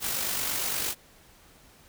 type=noise with amplitude modulation; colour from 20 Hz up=white; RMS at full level=-28 dBFS; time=0-0.95 s; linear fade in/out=50 ms; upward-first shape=sine; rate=48.8 Hz; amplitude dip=40%; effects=pink hiss -56 dBFS RMS until 1.88 s